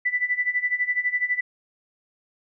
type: tone with tremolo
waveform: sine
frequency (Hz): 1982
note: B6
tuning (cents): +6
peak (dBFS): -18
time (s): 0.05-1.41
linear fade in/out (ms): 10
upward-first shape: sine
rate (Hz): 12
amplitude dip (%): 85
effects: none